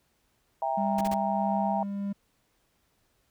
sine chord, E diminished, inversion none, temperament equal with one note detuned, 659.3 / 795.9 / 932.3 Hz, E5 / G5 / Bb5, 0 / +26 / 0 cents, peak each -31 / -29 / -32 dBFS, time 0.62-1.83 s, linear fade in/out 2 ms
triangle tone with tremolo, 200 Hz, G3, 35 cents sharp, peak -26 dBFS, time 0.77-2.13 s, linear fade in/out 10 ms, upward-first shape sine, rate 1.6 Hz, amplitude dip 30%
pink noise bursts, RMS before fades -38 dBFS, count 3, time 0.98-1.141 s, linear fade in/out 2 ms, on 29 ms, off 37 ms
effects pink hiss -71 dBFS RMS until 3.3 s

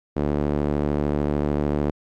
sawtooth tone with band-pass filter, 73.42 Hz, D2, in tune, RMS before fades -23 dBFS, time 0.16-1.91 s, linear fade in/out 10 ms, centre 350 Hz, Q 0.97, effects AAC 64 kbps

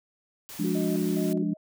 white noise, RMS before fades -42 dBFS, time 0.49-1.33 s, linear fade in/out 0 ms
sine chord, D diminished, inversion first, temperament equal, 174.61 / 207.7 / 293.7 Hz, F3 / Ab3 / D4, 0 / 0 / 0 cents, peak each -29 dBFS, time 0.59-1.54 s, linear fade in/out 10 ms
sine tone, 364.5 Hz, F#4, 26 cents flat, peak -30 dBFS, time 0.64-1.43 s, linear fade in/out 5 ms
sine tone with tremolo, 627 Hz, D#5, 13 cents sharp, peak -35 dBFS, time 0.75-1.57 s, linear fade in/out 2 ms, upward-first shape square, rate 2.4 Hz, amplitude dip 80%
effects none

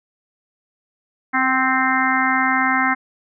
harmonic tone with a mistuned harmonic, 261.6 Hz, C4, in tune, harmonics 1 / 3 / 4 / 5 / 6 / 7 / 8, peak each -23 / -23 / -23 / -23 / -23 / -23 / -23 dBFS, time 1.33-2.95 s, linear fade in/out 20 ms, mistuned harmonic 3, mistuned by -19 cents, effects none

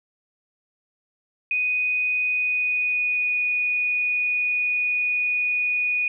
sine tone with pitch glide, 2489 to 2468 Hz, D#7 to D#7, 0 to -15 cents, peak -20 dBFS, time 1.51-6.08 s, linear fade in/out 2 ms, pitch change -15 cents, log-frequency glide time 2.28-3.4 s, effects none

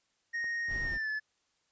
triangle tone with pitch glide, 1863 to 1728.2 Hz, A#6 to A6, -2 to -32 cents, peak -30 dBFS, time 0.33-1.2 s, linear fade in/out 20 ms, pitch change -130 cents, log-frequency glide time 0.83-1.09 s
click, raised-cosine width 1 ms, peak -37 dBFS, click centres 0.443 s
brown noise, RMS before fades -40 dBFS, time 0.67-0.99 s, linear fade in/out 50 ms
effects white hiss -75 dBFS RMS until 1.71 s + resampled to 16000 Hz

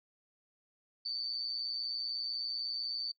sine tone with amplitude modulation, 4554 Hz, C#8, 46 cents sharp, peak -31 dBFS, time 1.05-3.12 s, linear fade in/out 10 ms, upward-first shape sine, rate 120 Hz, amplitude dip 85%, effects noise-tail reverb RT60 0.1 s tail -25 dB re dry

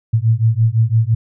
sine beating tone pair, 110 / 115.9 Hz, A2 / A#2, 0 / -10 cents, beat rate 5.9 Hz, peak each -14 dBFS, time 0.13-1.15 s, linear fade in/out 10 ms, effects none

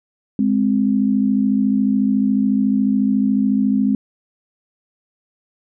sine tone pair together, 207.6 / 261.6 Hz, G#3 / C4, 0 / 0 cents, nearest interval major third, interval 400 cents, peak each -16 / -17 dBFS, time 0.39-3.95 s, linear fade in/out 2 ms, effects none

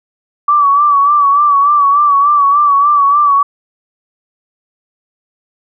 sine tone with vibrato, 1149 Hz, D6, 38 cents flat, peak -6 dBFS, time 0.48-3.43 s, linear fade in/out 5 ms, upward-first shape sine, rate 3.4 Hz, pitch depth 56 cents each way, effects none

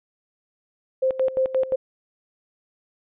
sine tone with tremolo, 523 Hz, C5, 1 cent flat, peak -17 dBFS, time 1.02-1.76 s, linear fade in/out 10 ms, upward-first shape square, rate 5.7 Hz, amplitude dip 80%, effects resampled to 8000 Hz

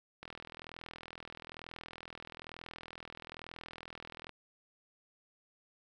click train, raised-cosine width 0.3 ms, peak -29 dBFS, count 168, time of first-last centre 0.23-4.293 s, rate 41.1 Hz, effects none

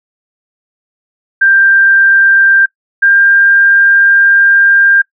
sine tone pair in turn, 1582 / 1596.7 Hz, G6 / G6, +15 / +31 cents, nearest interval unison, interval 16 cents, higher second, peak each -4 dBFS, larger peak neither, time 1.41-2.66 / 3.02-5.02 s, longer second, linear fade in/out 10 ms, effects noise-tail reverb RT60 0.1 s tail -21 dB re dry

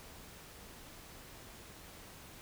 silence, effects pink hiss -53 dBFS RMS until 2.41 s

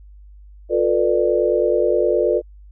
sine chord, B half-diminished seventh, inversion second, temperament just, 355.6 / 444.5 / 493.9 / 592.7 Hz, F4 / A4 / B4 / D5, +31 / +18 / 0 / +16 cents, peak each -20 dBFS, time 0.69-2.42 s, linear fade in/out 50 ms, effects added 50 Hz sine -40 dBFS peak until 2.71 s

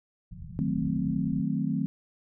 white low-pass noise, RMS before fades -41 dBFS, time 0.31-1.42 s, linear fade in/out 10 ms, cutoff 190 Hz, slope 96 dB/octave
sine chord, D# diminished seventh, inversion none, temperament equal, 155.56 / 185 / 220 / 261.6 Hz, D#3 / F#3 / A3 / C4, 0 / 0 / 0 / 0 cents, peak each -31 dBFS, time 0.59-1.86 s, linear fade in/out 0 ms
effects none

